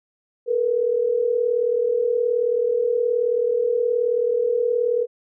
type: tone pair together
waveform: sine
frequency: 446.3 / 485.1 Hz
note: A4 / B4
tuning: +25 / -31 cents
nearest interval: minor second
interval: 144 cents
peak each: -23 / -19 dBFS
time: 0.46-5.07 s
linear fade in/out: 50 ms
effects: none